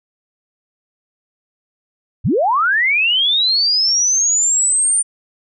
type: linear sweep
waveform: sine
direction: up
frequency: 61.74 to 9100 Hz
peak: -12 dBFS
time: 2.24-5.03 s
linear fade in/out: 20 ms
effects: none